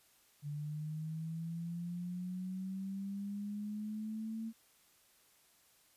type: linear sweep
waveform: sine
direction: up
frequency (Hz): 144.9 to 225.9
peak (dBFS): -38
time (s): 0.42-4.53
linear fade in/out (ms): 50
effects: white hiss -68 dBFS RMS until 5.96 s + resampled to 32000 Hz